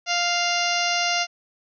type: harmonic tone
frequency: 698.5 Hz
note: F5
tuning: in tune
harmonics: 1 / 2 / 3 / 4 / 5 / 6 / 7 / 8 / 9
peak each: -26 / -29 / -28 / -27 / -34 / -32 / -30 / -30 / -34 dBFS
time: 0.06-1.27 s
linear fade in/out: 50 ms
effects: none